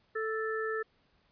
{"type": "harmonic tone", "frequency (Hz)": 440, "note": "A4", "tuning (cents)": 0, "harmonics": [1, 3, 4], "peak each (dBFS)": [-33, -38, -37], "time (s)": [0.15, 0.83], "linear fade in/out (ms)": 10, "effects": ["pink hiss -70 dBFS RMS until 1.31 s", "resampled to 11025 Hz"]}